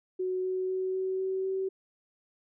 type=tone with pitch steps; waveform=sine; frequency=370 / 372.4 / 374.7 / 377.1 / 379.5 / 381.9 Hz; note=F#4 / F#4 / F#4 / F#4 / F#4 / G4; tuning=0 / +11 / +22 / +33 / +44 / -45 cents; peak=-28 dBFS; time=0.19-1.69 s; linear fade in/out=10 ms; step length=250 ms; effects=none